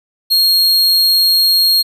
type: tone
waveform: 45% pulse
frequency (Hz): 4259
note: C8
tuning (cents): +30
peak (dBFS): -8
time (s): 0.3-1.83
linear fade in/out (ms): 20
effects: resampled to 32000 Hz